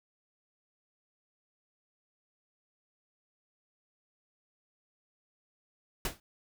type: noise with exponential decay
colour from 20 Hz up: pink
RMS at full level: -29 dBFS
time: 6.05-6.2 s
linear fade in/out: 2 ms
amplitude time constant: 32 ms
effects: none